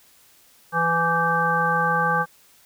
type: harmonic tone with a mistuned harmonic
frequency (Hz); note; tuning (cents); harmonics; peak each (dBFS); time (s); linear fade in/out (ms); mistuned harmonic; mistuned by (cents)
166.7; E3; +20; 1 / 3 / 5 / 7 / 9; -28 / -28 / -24 / -23 / -23; 0.72-2.26; 50; 9; +67
effects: white hiss -55 dBFS RMS until 2.65 s